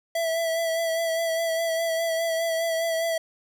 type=tone with vibrato; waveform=square; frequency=659.3 Hz; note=E5; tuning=in tune; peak=-24 dBFS; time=0.15-3.18 s; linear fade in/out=5 ms; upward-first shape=sine; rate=4.9 Hz; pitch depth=26 cents each way; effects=none